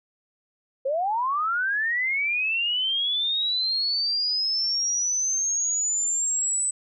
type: linear sweep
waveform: sine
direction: up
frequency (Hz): 512 to 8040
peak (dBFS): -22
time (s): 0.85-6.71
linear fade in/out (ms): 10
effects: none